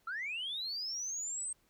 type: linear sweep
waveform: sine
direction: up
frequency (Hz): 1300 to 8410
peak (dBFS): -35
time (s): 0.07-1.53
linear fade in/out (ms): 5
effects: tanh soft clip ceiling -32 dBFS + pink hiss -72 dBFS RMS until 1.69 s